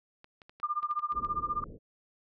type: clicks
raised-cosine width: 0.3 ms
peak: -35 dBFS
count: 9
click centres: 0.244 / 0.418 / 0.495 / 0.6 / 0.83 / 0.912 / 0.993 / 1.122 / 1.248 s
type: tone with tremolo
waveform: sine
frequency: 1200 Hz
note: D6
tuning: 37 cents sharp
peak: -26 dBFS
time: 0.63-1.64 s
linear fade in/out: 2 ms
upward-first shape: sine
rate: 15 Hz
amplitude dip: 95%
type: low-pass noise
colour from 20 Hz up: pink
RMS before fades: -45 dBFS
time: 1.11-1.79 s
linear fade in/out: 50 ms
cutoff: 520 Hz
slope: 48 dB/octave
effects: none

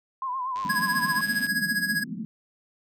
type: tone with vibrato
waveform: sine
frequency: 1029 Hz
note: C6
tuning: 29 cents flat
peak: -27 dBFS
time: 0.22-1.21 s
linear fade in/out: 2 ms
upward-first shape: sine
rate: 8.4 Hz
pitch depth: 74 cents each way
type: click train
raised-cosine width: 0.2 ms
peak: -26 dBFS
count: 91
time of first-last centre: 0.56-1.466 s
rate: 99.3 Hz
type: band-pass noise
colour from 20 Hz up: white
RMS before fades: -35 dBFS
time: 0.65-2.25 s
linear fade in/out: 0 ms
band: 170 to 240 Hz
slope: 48 dB/octave
type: tone with tremolo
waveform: square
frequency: 1661.2 Hz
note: G#6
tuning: in tune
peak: -22 dBFS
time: 0.69-2.04 s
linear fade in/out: 10 ms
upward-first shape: sine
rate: 15 Hz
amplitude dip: 70%
effects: none

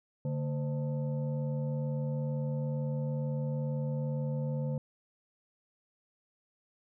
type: tone with frequency modulation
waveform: sine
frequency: 144.4 Hz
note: D3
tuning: 29 cents flat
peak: -30 dBFS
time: 0.25-4.78 s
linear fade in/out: 2 ms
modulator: 371 Hz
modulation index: 0.74
effects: none

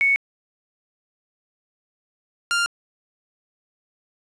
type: tone pair in turn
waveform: sine / sawtooth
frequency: 2217 / 1396.6 Hz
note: C#7 / F6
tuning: 0 / 0 cents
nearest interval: minor sixth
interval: 800 cents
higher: first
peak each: -15 dBFS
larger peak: neither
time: 0.01-0.16 / 2.51-2.66 s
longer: neither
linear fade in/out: 0 ms
effects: resampled to 22050 Hz + 8-bit

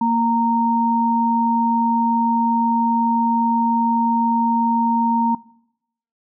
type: tone pair together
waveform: sine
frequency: 231.9 / 925.6 Hz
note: A#3 / A#5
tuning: -9 / -13 cents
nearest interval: 2 octaves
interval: 2396 cents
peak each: -18 dBFS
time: 0.01-5.35 s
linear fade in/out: 5 ms
effects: noise-tail reverb RT60 0.8 s tail -22 dB re dry

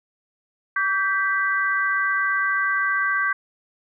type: chord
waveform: sine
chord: G major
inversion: second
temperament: equal with one note detuned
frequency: 1147.2 / 1568 / 1975.5 Hz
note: D6 / G6 / B6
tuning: -41 / 0 / 0 cents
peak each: -25 / -21 / -27 dBFS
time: 0.76-3.33 s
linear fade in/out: 5 ms
effects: none

